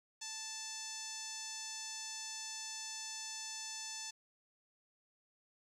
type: tone with low-pass filter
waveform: 5% pulse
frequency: 880 Hz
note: A5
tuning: in tune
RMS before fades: -45 dBFS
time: 0.21-4.11 s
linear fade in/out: 10 ms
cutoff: 6400 Hz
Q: 3
effects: 12-bit